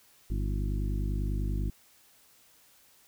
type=harmonic tone with a mistuned harmonic; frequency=50.1 Hz; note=G1; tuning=38 cents sharp; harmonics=1 / 2 / 3 / 4 / 5 / 6 / 7; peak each=-29 / -35 / -39 / -41 / -43 / -45 / -46 dBFS; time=0.3-1.7 s; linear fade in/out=5 ms; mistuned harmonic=6; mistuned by=+67 cents; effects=white hiss -61 dBFS RMS until 3.07 s